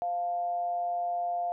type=tone with amplitude modulation; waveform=sine; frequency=700 Hz; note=F5; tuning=4 cents sharp; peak=-26 dBFS; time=0.02-1.52 s; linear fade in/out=0 ms; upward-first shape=sine; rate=181 Hz; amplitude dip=40%; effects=none